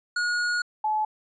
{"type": "tone pair in turn", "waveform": ["square", "sine"], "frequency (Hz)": [1444, 858.6], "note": ["F#6", "A5"], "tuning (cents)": [-43, -43], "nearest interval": "major sixth", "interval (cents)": 900, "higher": "first", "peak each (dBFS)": [-24, -22], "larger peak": "second", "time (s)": [[0.16, 0.62], [0.84, 1.05]], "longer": "first", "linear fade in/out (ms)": 5, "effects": ["resampled to 16000 Hz"]}